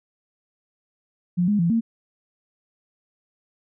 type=tone with pitch steps; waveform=sine; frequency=176.9 / 207.3 / 169.5 / 228.3 Hz; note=F3 / G#3 / E3 / A#3; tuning=+23 / -3 / +49 / -36 cents; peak=-17 dBFS; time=1.37-1.81 s; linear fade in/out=20 ms; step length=110 ms; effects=none